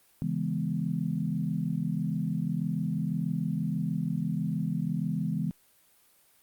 sine chord, C# minor seventh, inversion none, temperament equal with one note detuned, 138.59 / 164.81 / 206.5 / 246.9 Hz, C#3 / E3 / G#3 / B3, 0 / 0 / -10 / 0 cents, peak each -35 / -30 / -33 / -36 dBFS, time 0.22-5.51 s, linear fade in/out 0 ms, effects white hiss -63 dBFS RMS until 6.42 s + Opus 32 kbps

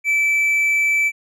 triangle tone, 2317 Hz, D7, 24 cents flat, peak -13 dBFS, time 0.04-1.12 s, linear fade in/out 50 ms, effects none

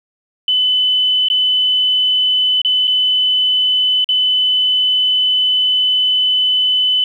sine tone with dropouts, 3013 Hz, F#7, 31 cents sharp, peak -11 dBFS, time 0.48-7.04 s, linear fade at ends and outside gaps 2 ms, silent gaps 1.285-1.3 / 2.617-2.648 / 2.872-2.877 / 4.044-4.089 s, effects 8-bit

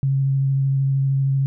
sine tone with vibrato, 136.1 Hz, C#3, 31 cents flat, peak -16 dBFS, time 0.03-1.46 s, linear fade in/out 0 ms, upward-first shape sine, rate 13 Hz, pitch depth 12 cents each way, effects none

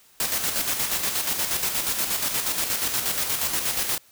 white noise with tremolo, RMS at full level -24 dBFS, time 0.2-3.98 s, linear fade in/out 2 ms, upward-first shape square, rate 8.4 Hz, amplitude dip 45%, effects white hiss -56 dBFS RMS until 4.11 s

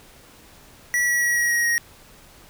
square tone with pitch steps, 1941 / 1928.7 / 1916.5 / 1904.4 / 1892.3 / 1880.3 Hz, B6 / B6 / A#6 / A#6 / A#6 / A#6, -31 / -42 / +47 / +37 / +25 / +14 cents, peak -19 dBFS, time 0.94-1.78 s, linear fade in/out 0 ms, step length 140 ms, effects pink hiss -49 dBFS RMS until 2.49 s

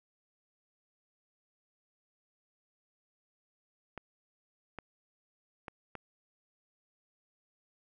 clicks, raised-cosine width 0.5 ms, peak -26 dBFS, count 4, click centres 3.977 / 4.787 / 5.682 / 5.953 s, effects none

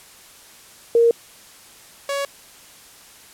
sine / sawtooth tone pair in turn, 466.2 / 559.9 Hz, A#4 / C#5, 0 / +17 cents, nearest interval minor third, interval 317 cents, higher second, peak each -11 / -18 dBFS, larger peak first, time 0.95-1.11 / 2.09-2.25 s, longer neither, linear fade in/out 2 ms, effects white hiss -46 dBFS RMS until 3.33 s + low-pass 12000 Hz 12 dB/octave

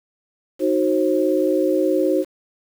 sine chord, C diminished, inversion first, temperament equal with one note detuned, 311.1 / 370 / 533.6 Hz, Eb4 / Gb4 / C5, 0 / 0 / +34 cents, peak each -20 dBFS, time 0.59-2.25 s, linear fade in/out 50 ms, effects 7-bit

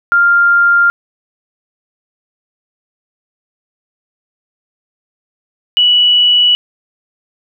sine tone pair in turn, 1396.9 / 2945 Hz, F6 / F#7, 0 / -9 cents, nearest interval octave + minor second, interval 1291 cents, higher second, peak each -6 dBFS, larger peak neither, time 0.12-0.9 / 5.77-6.55 s, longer neither, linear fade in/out 0 ms, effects none

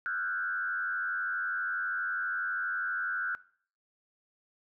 sine tone with frequency modulation, 1480 Hz, F#6, in tune, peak -30 dBFS, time 0.06-3.35 s, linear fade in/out 0 ms, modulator 92.3 Hz, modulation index 1.2, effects noise-tail reverb RT60 0.5 s tail -19 dB re dry

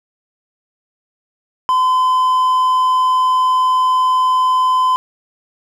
triangle tone, 1021 Hz, C6, 43 cents flat, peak -9 dBFS, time 1.69-4.96 s, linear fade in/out 0 ms, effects none

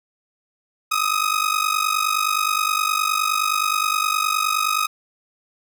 sawtooth ring-modulated tone, 1258 Hz, D#6, 19 cents sharp, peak -12 dBFS, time 0.91-4.87 s, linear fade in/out 10 ms, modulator 24.8 Hz, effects none

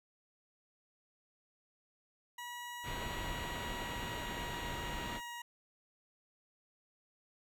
20% pulse tone with pitch glide, 966 to 952.7 Hz, B5 to A#5, -39 to +37 cents, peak -38 dBFS, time 2.38-5.42 s, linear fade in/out 5 ms, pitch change -24 cents, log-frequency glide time 2.63-4.94 s
pink low-pass noise, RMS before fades -42 dBFS, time 2.83-5.21 s, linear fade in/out 50 ms, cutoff 4100 Hz, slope 48 dB/octave
effects none

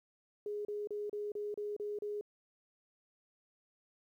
sine tone bursts, 415.3 Hz, G#4, in tune, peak -36 dBFS, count 8, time 0.46-2.211 s, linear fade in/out 2 ms, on 190 ms, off 33 ms, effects 12-bit

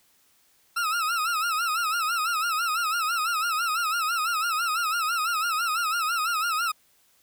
40% pulse tone with vibrato, 1324 Hz, E6, 7 cents sharp, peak -23 dBFS, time 0.76-6.72 s, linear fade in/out 10 ms, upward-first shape sine, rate 6 Hz, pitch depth 120 cents each way, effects white hiss -63 dBFS RMS until 7.22 s

